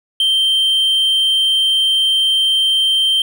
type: tone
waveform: triangle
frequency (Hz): 3136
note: G7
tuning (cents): 0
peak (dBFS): -10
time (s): 0.2-3.22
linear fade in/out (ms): 2
effects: none